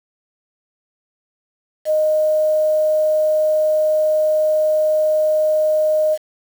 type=tone with quantisation; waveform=sine; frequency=618 Hz; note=D#5; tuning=12 cents flat; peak=-13 dBFS; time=1.85-6.18 s; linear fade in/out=50 ms; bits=6; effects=none